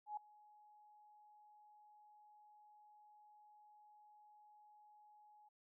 sine tone with ADSR envelope, 840 Hz, G#5, 19 cents sharp, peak -40 dBFS, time 0.06-5.49 s, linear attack 110 ms, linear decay 4 ms, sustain -23 dB, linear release 11 ms, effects none

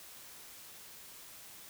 silence, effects white hiss -52 dBFS RMS until 1.69 s

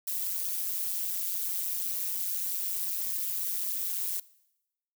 violet noise with amplitude modulation, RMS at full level -28 dBFS, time 0.07-4.2 s, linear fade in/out 5 ms, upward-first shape sine, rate 185 Hz, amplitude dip 95%, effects noise-tail reverb RT60 0.9 s tail -21 dB re dry

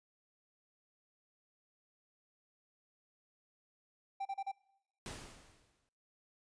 triangle tone bursts, 784 Hz, G5, in tune, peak -34 dBFS, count 4, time 4.2-4.518 s, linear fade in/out 10 ms, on 54 ms, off 34 ms
pink noise with exponential decay, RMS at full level -43 dBFS, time 5.06-5.89 s, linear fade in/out 1 ms, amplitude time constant 180 ms
effects noise-tail reverb RT60 0.8 s tail -22 dB re dry + resampled to 22050 Hz

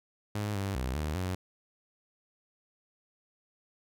sawtooth tone with pitch steps, 104.3 / 98.4 / 63.9 / 76.1 / 92.1 Hz, G#2 / G2 / C2 / D#2 / F#2, +8 / +7 / -40 / -38 / -7 cents, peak -27 dBFS, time 0.35-1.35 s, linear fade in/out 5 ms, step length 200 ms, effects none

